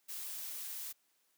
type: noise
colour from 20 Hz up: blue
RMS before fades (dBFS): -43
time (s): 0.08-0.93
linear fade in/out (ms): 20
effects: white hiss -75 dBFS RMS until 1.37 s + high-pass 200 Hz 12 dB/octave